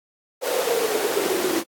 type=noise with high-pass filter sweep; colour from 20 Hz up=pink; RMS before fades=-23 dBFS; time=0.41-1.64 s; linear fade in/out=50 ms; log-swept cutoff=530 to 330 Hz; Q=8.9; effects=AAC 64 kbps